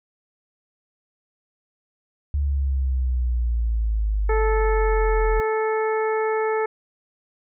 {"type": "exponential sweep", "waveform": "sine", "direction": "down", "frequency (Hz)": [72.3, 41.2], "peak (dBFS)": -19, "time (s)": [2.34, 5.4], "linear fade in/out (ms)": 0}
{"type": "harmonic tone", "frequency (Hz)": 437.5, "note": "A4", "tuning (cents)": -10, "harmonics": [1, 2, 3, 4, 5], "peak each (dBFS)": [-21, -27, -31, -33, -35], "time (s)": [4.29, 6.66], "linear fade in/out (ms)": 5}
{"effects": []}